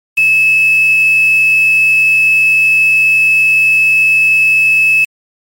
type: tone with quantisation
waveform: sine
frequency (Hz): 2602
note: E7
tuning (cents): -23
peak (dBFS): -6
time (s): 0.17-5.05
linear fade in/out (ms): 10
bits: 4
effects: MP3 64 kbps